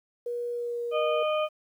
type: tone with pitch glide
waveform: sine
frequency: 480 to 474.8 Hz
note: B4 to A#4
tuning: -49 to +32 cents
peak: -29 dBFS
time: 0.26-1.23 s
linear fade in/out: 5 ms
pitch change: -19 cents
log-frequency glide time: 0.51-0.82 s
type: harmonic tone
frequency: 614 Hz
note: D#5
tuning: 23 cents flat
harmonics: 1 / 2 / 4 / 5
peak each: -25 / -31 / -37 / -39 dBFS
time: 0.91-1.49 s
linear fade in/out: 50 ms
effects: 10-bit